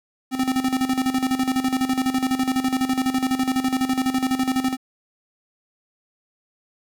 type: tone with tremolo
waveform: square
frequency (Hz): 260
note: C4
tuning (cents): -11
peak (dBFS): -18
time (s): 0.31-4.77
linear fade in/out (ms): 50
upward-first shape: square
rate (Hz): 12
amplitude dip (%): 70
effects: 10-bit